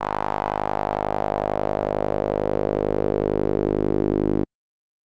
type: tone with band-pass filter sweep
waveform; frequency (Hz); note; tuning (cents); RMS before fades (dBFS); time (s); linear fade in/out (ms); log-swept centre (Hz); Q
sawtooth; 51.1; G#1; -27; -23; 0-4.45; 20; 940 to 330; 2.8
effects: Opus 48 kbps